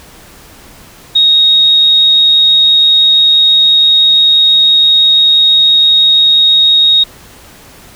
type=tone; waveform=sine; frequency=3751 Hz; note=A#7; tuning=10 cents sharp; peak=-4 dBFS; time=1.15-7.04 s; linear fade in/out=10 ms; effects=pink hiss -37 dBFS RMS until 7.95 s